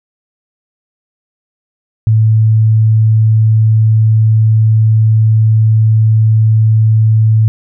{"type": "tone", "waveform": "sine", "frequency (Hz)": 110, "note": "A2", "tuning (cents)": 0, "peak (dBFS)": -5, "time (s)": [2.07, 7.48], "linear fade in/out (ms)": 0, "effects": []}